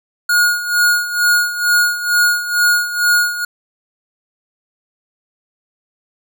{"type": "tone with tremolo", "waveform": "square", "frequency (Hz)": 1439, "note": "F#6", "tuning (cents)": -49, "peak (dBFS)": -10, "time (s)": [0.29, 3.45], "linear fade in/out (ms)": 5, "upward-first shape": "sine", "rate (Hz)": 2.2, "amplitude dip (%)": 75, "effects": []}